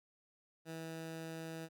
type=tone; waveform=15% pulse; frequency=162.5 Hz; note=E3; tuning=24 cents flat; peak=-37 dBFS; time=0.65-1.69 s; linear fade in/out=50 ms; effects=none